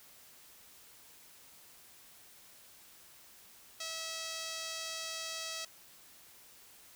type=tone with band-pass filter; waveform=sawtooth; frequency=649 Hz; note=E5; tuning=27 cents flat; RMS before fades=-41 dBFS; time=3.8-5.65 s; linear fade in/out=5 ms; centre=5200 Hz; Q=1.3; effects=white hiss -58 dBFS RMS until 6.95 s